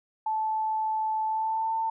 sine tone with pitch glide, 873 to 895.5 Hz, A5 to A5, -14 to +30 cents, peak -25 dBFS, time 0.26-1.9 s, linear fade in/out 5 ms, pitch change +44 cents, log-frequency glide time 1.24-1.75 s, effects none

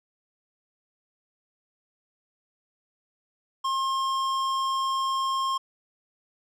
triangle tone with hard clipping, 1068 Hz, C6, 35 cents sharp, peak -26 dBFS, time 3.64-5.58 s, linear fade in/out 10 ms, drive 16 dB, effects none

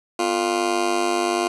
20% pulse tone with amplitude modulation, 350 Hz, F4, 4 cents sharp, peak -11 dBFS, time 0.19-1.48 s, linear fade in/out 5 ms, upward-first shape sine, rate 101 Hz, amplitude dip 80%, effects resampled to 24000 Hz + 7-bit

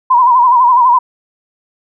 sine tone with vibrato, 987.8 Hz, B5, in tune, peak -5 dBFS, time 0.1-0.99 s, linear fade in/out 10 ms, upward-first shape sine, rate 12 Hz, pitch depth 85 cents each way, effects none

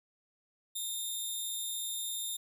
10% pulse tone with amplitude modulation, 3657 Hz, A#7, 34 cents flat, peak -25 dBFS, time 0.75-2.37 s, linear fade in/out 10 ms, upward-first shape sine, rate 213 Hz, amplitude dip 50%, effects none

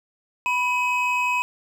triangle tone pair together, 987.8 / 2541 Hz, B5 / D#7, 0 / +36 cents, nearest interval octave + major third, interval 1636 cents, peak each -21 dBFS, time 0.46-1.42 s, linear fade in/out 0 ms, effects none

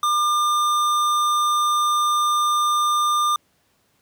sine tone with tanh clipping, 1200 Hz, D6, 37 cents sharp, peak -19 dBFS, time 0.03-3.36 s, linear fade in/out 2 ms, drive 18 dB, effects pink hiss -64 dBFS RMS until 4.01 s + high-pass 80 Hz 12 dB/octave

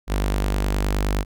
sawtooth tone with notch filter, 49.64 Hz, G1, 22 cents sharp, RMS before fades -22 dBFS, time 0.07-1.25 s, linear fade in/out 50 ms, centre 120 Hz, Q 1.8, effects none

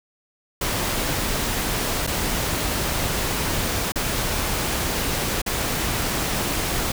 pink noise with dropouts, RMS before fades -24 dBFS, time 0.61-6.92 s, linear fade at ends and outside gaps 5 ms, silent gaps 2.067-2.073 / 3.921-3.957 / 5.418-5.462 s, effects none

